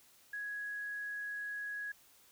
sine tone, 1667 Hz, G#6, 6 cents sharp, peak -38 dBFS, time 0.33-1.92 s, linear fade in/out 5 ms, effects white hiss -64 dBFS RMS until 2.31 s

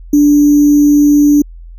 sine tone with sample-and-hold, 292.6 Hz, D4, 6 cents flat, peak -4 dBFS, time 0.13-1.42 s, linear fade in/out 5 ms, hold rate 6300 Hz, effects added 42 Hz sine -29 dBFS peak until 1.78 s

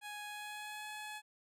15% pulse tone with pitch glide, 833 to 848.5 Hz, G#5 to G#5, +5 to +37 cents, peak -37 dBFS, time 0.01-1.22 s, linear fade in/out 50 ms, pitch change +32 cents, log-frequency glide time 0.26-0.87 s, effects resampled to 32000 Hz

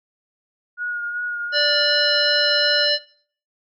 sine tone with vibrato, 1439 Hz, F#6, 49 cents flat, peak -23 dBFS, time 0.77-2.88 s, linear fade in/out 50 ms, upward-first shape sine, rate 2.7 Hz, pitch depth 20 cents each way
harmonic tone, 587.3 Hz, D5, in tune, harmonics 1 / 3 / 5 / 7 / 9, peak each -22 / -25 / -23 / -21 / -25 dBFS, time 1.52-2.99 s, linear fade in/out 50 ms
effects noise-tail reverb RT60 0.5 s tail -18 dB re dry

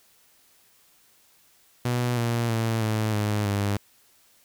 sawtooth tone with pitch steps, 122.1 / 117.6 / 113.27 / 109.09 / 105.07 / 101.2 Hz, B2 / A#2 / A#2 / A2 / G#2 / G#2, -19 / +16 / -49 / -14 / +21 / -44 cents, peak -19 dBFS, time 1.85-3.77 s, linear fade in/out 5 ms, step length 320 ms, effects white hiss -60 dBFS RMS until 4.44 s

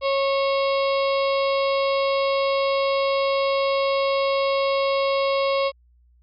harmonic tone, 548 Hz, C#5, 20 cents flat, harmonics 1 / 2 / 4 / 5 / 6 / 7 / 8 / 9, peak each -20 / -26 / -32 / -34 / -36 / -37 / -38 / -39 dBFS, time 0.01-5.72 s, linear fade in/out 50 ms, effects added 60 Hz sine -54 dBFS peak until 6.22 s

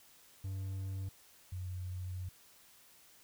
triangle / sine tone pair in turn, 96 / 91.34 Hz, G2 / F#2, -36 / -22 cents, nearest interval minor second, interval 86 cents, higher first, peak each -35 / -38 dBFS, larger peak first, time 0.44-1.09 / 1.52-2.29 s, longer second, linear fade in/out 5 ms, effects white hiss -62 dBFS RMS until 3.23 s

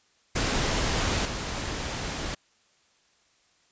pink noise with level steps, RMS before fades -26 / -32 dBFS, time 0.35-2.35 s, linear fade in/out 10 ms, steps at 1.25 s, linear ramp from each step 5 ms, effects white hiss -65 dBFS RMS until 3.71 s + resampled to 16000 Hz

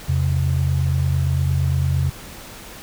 sine tone pair together, 85.7 / 134.43 Hz, F2 / C3, -32 / +47 cents, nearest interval minor sixth, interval 779 cents, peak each -19 / -19 dBFS, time 0.08-2.1 s, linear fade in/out 10 ms, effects pink hiss -38 dBFS RMS until 2.82 s

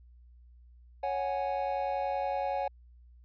triangle chord, C# suspended fourth, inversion none, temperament equal, 554.4 / 740 / 830.6 Hz, C#5 / F#5 / G#5, 0 / 0 / 0 cents, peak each -32 dBFS, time 1.03-2.68 s, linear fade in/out 5 ms, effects added 60 Hz sine -53 dBFS peak until 3.24 s + resampled to 11025 Hz

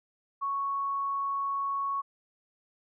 sine tone, 1108.7 Hz, C#6, in tune, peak -28 dBFS, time 0.41-2.02 s, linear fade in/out 20 ms, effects none

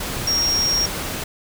sine tone in noise, 5588 Hz, F8, in tune, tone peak -17 dBFS, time 0.27-0.86 s, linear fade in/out 5 ms, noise pink, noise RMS -27 dBFS, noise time 0-1.24 s, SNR +7 dB, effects none

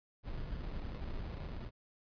brown noise with sample-and-hold, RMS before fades -41 dBFS, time 0.23-1.71 s, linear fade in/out 50 ms, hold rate 1575 Hz, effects resampled to 11025 Hz

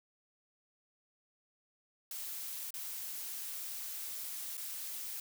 blue noise with dropouts, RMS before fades -42 dBFS, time 2.11-5.2 s, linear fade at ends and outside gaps 2 ms, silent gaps 2.706-2.74 / 4.571-4.577 s, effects none

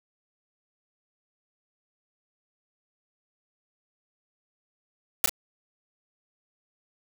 white noise with echo, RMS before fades -20 dBFS, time 5.24-5.26 s, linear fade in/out 0 ms, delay 34 ms, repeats 1, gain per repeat -9 dB, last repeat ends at 5.294 s, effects none

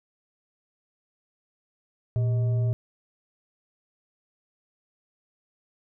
sine tone with frequency modulation, 116.54 Hz, A#2, in tune, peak -21 dBFS, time 2.16-2.73 s, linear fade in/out 0 ms, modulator 513 Hz, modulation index 0.24, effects none

